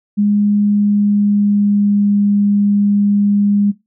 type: tone with pitch glide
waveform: sine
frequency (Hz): 205.9 to 203.5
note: G#3 to G#3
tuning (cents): -15 to -35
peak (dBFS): -10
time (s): 0.17-3.72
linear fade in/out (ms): 20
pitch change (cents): -20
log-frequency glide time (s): 0.58-2.17
effects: noise-tail reverb RT60 0.2 s tail -19 dB re dry